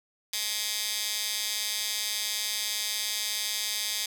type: tone with high-pass filter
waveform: 15% pulse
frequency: 210.9 Hz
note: G#3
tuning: 27 cents sharp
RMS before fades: -31 dBFS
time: 0.33-4.06 s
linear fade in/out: 5 ms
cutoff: 3900 Hz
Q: 1.2
effects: none